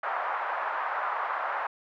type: band-pass noise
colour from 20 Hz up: white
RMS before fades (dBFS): -31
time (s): 0.03-1.67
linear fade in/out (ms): 5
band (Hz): 690 to 1400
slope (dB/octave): 24
effects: none